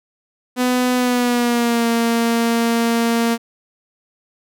sawtooth tone with pitch glide, 250 to 231.9 Hz, B3 to A#3, +21 to -9 cents, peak -11 dBFS, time 0.56-3.38 s, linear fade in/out 50 ms, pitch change -130 cents, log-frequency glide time 0.96-1.87 s, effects none

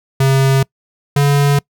square tone pair in turn, 134.9 / 142.45 Hz, C#3 / C#3, -47 / +48 cents, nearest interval minor second, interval 95 cents, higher second, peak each -10 dBFS, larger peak neither, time 0.2-0.63 / 1.16-1.59 s, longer neither, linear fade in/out 5 ms, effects noise-tail reverb RT60 0.1 s tail -25 dB re dry

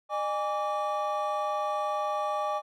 triangle tone cluster, 608 / 821 / 1157 Hz, D#5 / G#5 / D6, -40 / -20 / -26 cents, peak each -30 dBFS, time 0.09-2.62 s, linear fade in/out 50 ms, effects none

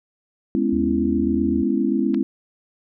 sine chord, C# minor seventh, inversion second, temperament just, 207.9 / 249.5 / 277.2 / 332.6 Hz, G#3 / B3 / C#4 / E4, +2 / +18 / 0 / +16 cents, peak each -23 dBFS, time 0.55-2.23 s, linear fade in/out 0 ms
sine tone with pitch glide, 77.78 to 79.46 Hz, D#2 to D#2, 0 to +37 cents, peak -29 dBFS, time 0.72-1.63 s, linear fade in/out 10 ms, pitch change +37 cents, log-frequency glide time 1.22-1.43 s
clicks, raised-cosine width 0.3 ms, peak -23 dBFS, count 2, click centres 2.143 / 2.146 s
effects none

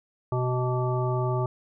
harmonic tone with a mistuned harmonic, 125.5 Hz, B2, 28 cents sharp, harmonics 1 / 3 / 5 / 7 / 9, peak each -25 / -30 / -33 / -34 / -35 dBFS, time 0.32-1.46 s, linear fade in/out 2 ms, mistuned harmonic 9, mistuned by +44 cents, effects none

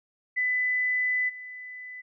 sine tone with level steps, 2000 Hz, B6, 21 cents sharp, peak -23 / -38 dBFS, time 0.36-2.02 s, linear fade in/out 20 ms, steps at 1.28 s, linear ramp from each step 20 ms, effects none

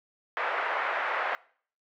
white band-pass noise, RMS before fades -30 dBFS, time 0.37-1.35 s, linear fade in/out 0 ms, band 540 to 1900 Hz, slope 24 dB/octave, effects noise-tail reverb RT60 0.5 s tail -22 dB re dry

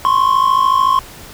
triangle tone pair together, 1039.4 / 1093 Hz, C6 / C#6, -12 / -25 cents, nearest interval minor second, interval 87 cents, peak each -11 dBFS, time 0.05-0.99 s, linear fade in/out 0 ms, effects pink hiss -36 dBFS RMS until 1.33 s

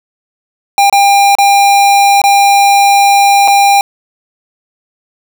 square tone with dropouts, 800 Hz, G5, 35 cents sharp, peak -5 dBFS, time 0.78-3.81 s, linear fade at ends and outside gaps 1 ms, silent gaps 0.898-0.926 / 1.352-1.385 / 2.217-2.239 / 3.477-3.481 s, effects none

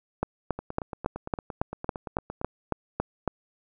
two click trains, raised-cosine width 1 ms, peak -20 / -11 dBFS, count 17 / 12, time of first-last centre 0.59-2.414 / 0.23-3.277 s, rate 8.77 / 3.61 Hz, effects none

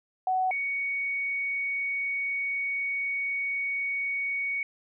sine tone pair in turn, 747 / 2234 Hz, F#5 / C#7, +16 / +13 cents, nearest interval octave + perfect fifth, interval 1897 cents, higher second, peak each -23 / -27 dBFS, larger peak first, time 0.27-0.51 / 0.51-4.63 s, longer second, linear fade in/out 2 ms, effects none

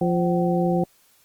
harmonic tone with a mistuned harmonic, 174.61 Hz, F3, in tune, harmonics 1 / 2 / 3 / 4, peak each -21 / -24 / -26 / -27 dBFS, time 0.01-0.84 s, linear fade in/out 5 ms, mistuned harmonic 4, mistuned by +140 cents, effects white hiss -59 dBFS RMS until 1.24 s + Opus 32 kbps

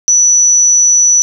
sine tone, 5930 Hz, F#8, 3 cents sharp, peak -5 dBFS, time 0.08-1.22 s, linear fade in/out 0 ms, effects none

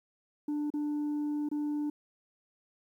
sine tone with dropouts, 295.8 Hz, D4, 13 cents sharp, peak -27 dBFS, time 0.48-1.9 s, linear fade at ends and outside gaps 5 ms, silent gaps 0.703-0.738 / 1.489-1.514 s, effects tanh soft clip ceiling -29 dBFS + 11-bit

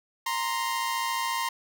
sawtooth tone pair together, 932.3 / 1046.5 Hz, A#5 / C6, 0 / 0 cents, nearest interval major second, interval 200 cents, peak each -26 dBFS, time 0.26-1.49 s, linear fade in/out 5 ms, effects none

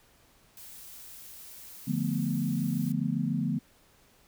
blue noise, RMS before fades -47 dBFS, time 0.57-2.92 s, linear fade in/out 2 ms
sine chord, B half-diminished seventh, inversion first, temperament equal, 146.83 / 174.61 / 220 / 246.9 Hz, D3 / F3 / A3 / B3, 0 / 0 / 0 / 0 cents, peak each -32 dBFS, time 1.87-3.59 s, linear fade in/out 10 ms
effects pink hiss -62 dBFS RMS until 4.27 s

